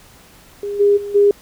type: tone with level steps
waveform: sine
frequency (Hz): 406.5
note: G#4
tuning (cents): -37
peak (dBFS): -21 / -9 / -24 / -8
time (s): 0.63-1.31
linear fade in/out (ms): 2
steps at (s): 0.79 / 0.96 / 1.14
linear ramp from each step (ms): 20
effects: pink hiss -46 dBFS RMS until 1.41 s